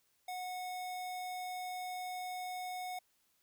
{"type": "tone", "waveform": "square", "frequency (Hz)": 732, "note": "F#5", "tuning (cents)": -19, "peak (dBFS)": -40, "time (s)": [0.28, 2.99], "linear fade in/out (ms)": 5, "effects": ["white hiss -75 dBFS RMS until 3.42 s"]}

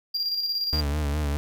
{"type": "tone with tremolo", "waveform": "triangle", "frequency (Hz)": 4772, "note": "D8", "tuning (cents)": 27, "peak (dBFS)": -22, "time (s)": [0.14, 0.81], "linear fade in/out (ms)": 10, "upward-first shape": "square", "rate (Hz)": 17, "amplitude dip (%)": 40}
{"type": "tone with vibrato", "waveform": "40% pulse", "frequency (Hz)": 73.8, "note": "D2", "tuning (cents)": 9, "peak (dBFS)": -23, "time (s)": [0.73, 1.37], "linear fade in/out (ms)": 0, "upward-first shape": "sine", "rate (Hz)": 4.9, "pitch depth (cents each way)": 64}
{"effects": []}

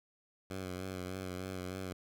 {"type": "tone with vibrato", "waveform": "10% pulse", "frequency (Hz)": 92.8, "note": "F#2", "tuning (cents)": 6, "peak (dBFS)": -31, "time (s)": [0.5, 1.93], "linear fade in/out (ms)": 5, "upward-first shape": "sine", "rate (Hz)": 3.3, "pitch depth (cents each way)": 40, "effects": []}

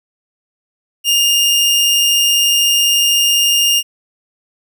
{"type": "tone", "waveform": "sawtooth", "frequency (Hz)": 2822, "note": "F7", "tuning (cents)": 17, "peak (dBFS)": -7, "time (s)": [1.04, 3.83], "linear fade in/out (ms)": 50, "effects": []}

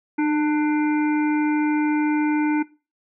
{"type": "harmonic tone with a mistuned harmonic", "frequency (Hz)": 297.7, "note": "D4", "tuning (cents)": 24, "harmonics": [1, 3, 5, 7, 8], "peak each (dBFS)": [-18, -28, -32, -35, -36], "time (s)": [0.18, 2.63], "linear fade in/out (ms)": 10, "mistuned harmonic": 1, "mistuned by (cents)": 26, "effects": ["noise-tail reverb RT60 0.3 s tail -19 dB re dry"]}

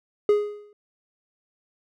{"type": "tone with exponential decay", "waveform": "triangle", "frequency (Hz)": 415.3, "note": "G#4", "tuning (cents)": 0, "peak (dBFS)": -11, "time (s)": [0.29, 0.73], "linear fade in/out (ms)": 2, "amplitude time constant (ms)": 95, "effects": []}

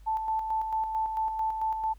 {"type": "tone with tremolo", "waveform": "sine", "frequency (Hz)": 880, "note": "A5", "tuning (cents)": 0, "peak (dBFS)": -25, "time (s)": [0.06, 1.94], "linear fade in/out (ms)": 20, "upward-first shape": "square", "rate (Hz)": 4.5, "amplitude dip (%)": 45, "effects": ["added 50 Hz sine -48 dBFS peak until 1.98 s", "pink hiss -66 dBFS RMS until 1.98 s"]}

